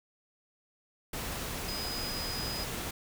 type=tone in noise; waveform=sine; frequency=4978 Hz; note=D#8; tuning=in tune; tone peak=-37 dBFS; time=1.68-2.64 s; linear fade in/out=5 ms; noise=pink; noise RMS=-37 dBFS; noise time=1.13-2.91 s; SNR=-3 dB; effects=none